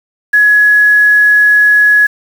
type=tone with quantisation; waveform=sine; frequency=1684 Hz; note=G#6; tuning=24 cents sharp; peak=-4 dBFS; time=0.33-2.07 s; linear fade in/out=10 ms; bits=5; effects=none